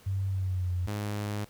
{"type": "tone with pitch glide", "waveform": "sine", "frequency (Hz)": [96.7, 89.7], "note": ["G2", "F2"], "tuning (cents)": [-23, 47], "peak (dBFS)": -27, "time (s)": [0.06, 0.87], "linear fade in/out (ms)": 10, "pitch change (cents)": -130, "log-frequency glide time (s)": [0.28, 0.71]}
{"type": "tone", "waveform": "sawtooth", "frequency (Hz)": 103.83, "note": "G#2", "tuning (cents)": 0, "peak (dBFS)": -27, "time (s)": [0.87, 1.45], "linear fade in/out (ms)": 10}
{"effects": ["pink hiss -57 dBFS RMS until 1.49 s"]}